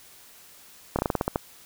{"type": "slowing click train", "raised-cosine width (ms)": 1, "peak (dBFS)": -9, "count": 9, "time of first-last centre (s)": [0.96, 1.359], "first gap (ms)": 28, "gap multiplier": 1.16, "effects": ["white hiss -51 dBFS RMS until 1.65 s"]}